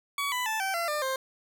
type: tone with pitch steps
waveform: 20% pulse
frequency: 1131 / 996 / 877.2 / 772.5 / 680.3 / 599.1 / 527.6 Hz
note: C#6 / B5 / A5 / G5 / F5 / D5 / C5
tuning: +34 / +14 / -6 / -26 / -46 / +34 / +14 cents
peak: -23 dBFS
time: 0.18-1.16 s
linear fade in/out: 2 ms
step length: 140 ms
effects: none